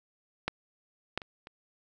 clicks, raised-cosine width 0.3 ms, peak -13 / -14 / -27 / -29 dBFS, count 4, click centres 0.48 / 1.176 / 1.218 / 1.471 s, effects none

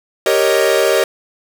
45% pulse chord, Eb dominant seventh, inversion first, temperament equal, 392 / 466.2 / 554.4 / 622.3 Hz, G4 / Bb4 / Db5 / Eb5, 0 / 0 / 0 / 0 cents, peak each -17 dBFS, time 0.26-1.04 s, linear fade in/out 2 ms, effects none

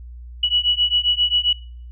sine beating tone pair, 2933 / 2940.5 Hz, F#7 / F#7, -16 / -11 cents, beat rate 7.5 Hz, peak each -19 dBFS, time 0.43-1.53 s, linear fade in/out 5 ms, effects noise-tail reverb RT60 0.6 s tail -24 dB re dry + added 60 Hz sine -34 dBFS peak until 1.91 s

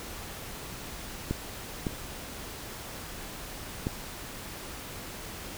clicks, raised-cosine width 3 ms, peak -15 dBFS, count 3, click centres 1.31 / 1.868 / 3.869 s, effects pink hiss -41 dBFS RMS until 5.57 s

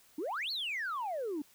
sine exponential two-way sweep, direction up then down, 277.2 to 4523 to 277.2 Hz, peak -32 dBFS, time 0.18-1.42 s, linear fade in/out 5 ms, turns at 0.51 s, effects tanh soft clip ceiling -31 dBFS + white hiss -63 dBFS RMS until 1.54 s

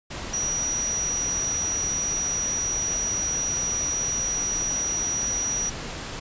sine tone in noise, 5810 Hz, F#8, 32 cents flat, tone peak -24 dBFS, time 0.33-5.7 s, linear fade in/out 10 ms, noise pink, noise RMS -34 dBFS, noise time 0.1-6.2 s, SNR +7 dB, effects resampled to 16000 Hz

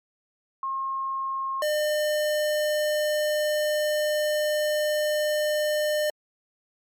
sine / square tone pair in turn, 1074 / 603.8 Hz, C6 / D5, +45 / +48 cents, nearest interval minor seventh, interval 997 cents, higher first, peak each -26 / -23 dBFS, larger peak second, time 0.63-1.62 / 1.62-6.1 s, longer second, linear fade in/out 2 ms, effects MP3 64 kbps

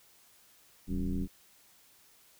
sine tone with frequency modulation, 104.2 Hz, G#2, 6 cents sharp, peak -29 dBFS, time 0.87-1.28 s, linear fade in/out 50 ms, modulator 87.6 Hz, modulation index 2.1, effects white hiss -62 dBFS RMS until 2.39 s

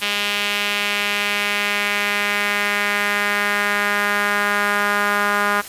sawtooth tone with band-pass filter sweep, 204.6 Hz, G#3, 26 cents flat, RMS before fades -20 dBFS, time 0.01-5.62 s, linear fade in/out 20 ms, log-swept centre 2900 to 1400 Hz, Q 2.2, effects white hiss -35 dBFS RMS until 5.68 s + resampled to 32000 Hz

